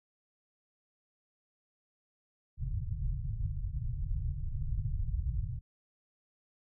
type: low-pass noise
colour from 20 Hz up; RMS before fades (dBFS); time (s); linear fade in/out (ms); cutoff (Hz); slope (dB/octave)
pink; -34; 2.57-5.61; 50; 150; 96
effects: none